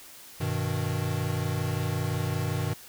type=chord; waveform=square; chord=G augmented; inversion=none; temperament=equal; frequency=98 / 123.47 / 155.56 Hz; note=G2 / B2 / D#3; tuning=0 / 0 / 0 cents; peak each=-32 / -32 / -32 dBFS; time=0.4-2.74 s; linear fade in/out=10 ms; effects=white hiss -48 dBFS RMS until 2.88 s